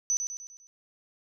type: tone with echo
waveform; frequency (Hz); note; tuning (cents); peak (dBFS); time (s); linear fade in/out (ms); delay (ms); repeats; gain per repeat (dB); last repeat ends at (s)
sine; 6000; F#8; +23; -23; 0.1-0.17; 0; 100; 5; -6; 0.67
effects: none